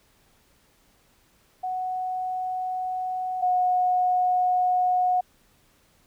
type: tone pair in turn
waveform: sine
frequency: 740 / 729 Hz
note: F#5 / F#5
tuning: 0 / -26 cents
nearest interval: unison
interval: 26 cents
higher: first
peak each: -26 / -19 dBFS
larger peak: second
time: 1.63-3.42 / 3.42-5.21 s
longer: neither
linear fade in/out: 10 ms
effects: pink hiss -62 dBFS RMS until 6.06 s